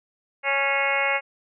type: harmonic tone with a mistuned harmonic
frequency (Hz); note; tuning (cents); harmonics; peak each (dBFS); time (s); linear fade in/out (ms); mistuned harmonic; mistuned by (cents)
277.2; C#4; 0; 2 / 3 / 4 / 5 / 6 / 7 / 8 / 9 / 10; -28 / -29 / -32 / -32 / -31 / -31 / -24 / -31 / -32; 0.43-1.21; 50; 8; -32
effects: none